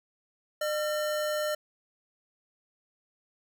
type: tone pair together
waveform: square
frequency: 605 / 1362 Hz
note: D#5 / F6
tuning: -49 / -44 cents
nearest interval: octave + major second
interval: 1405 cents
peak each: -29 / -38 dBFS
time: 0.61-1.55 s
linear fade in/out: 5 ms
effects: none